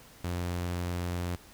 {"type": "tone", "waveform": "sawtooth", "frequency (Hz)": 88, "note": "F2", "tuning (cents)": 14, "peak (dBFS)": -27, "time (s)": [0.24, 1.36], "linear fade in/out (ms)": 5, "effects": ["pink hiss -54 dBFS RMS until 1.53 s"]}